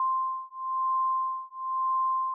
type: beating tone pair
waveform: sine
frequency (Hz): 1046.5 / 1047.5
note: C6 / C6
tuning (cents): 0 / +2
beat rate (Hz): 1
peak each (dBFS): -29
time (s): 0-2.34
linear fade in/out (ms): 2
effects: none